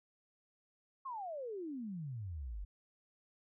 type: exponential sweep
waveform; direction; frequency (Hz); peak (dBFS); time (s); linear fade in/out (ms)
sine; down; 1108.7 to 44.28; -40; 1.05-2.65; 10
effects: none